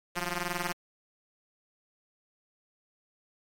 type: ring-modulated tone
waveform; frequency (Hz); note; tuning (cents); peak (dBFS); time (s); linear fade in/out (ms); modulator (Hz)
5% pulse; 176.5; F3; +19; -17; 0.15-0.73; 10; 519
effects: AAC 48 kbps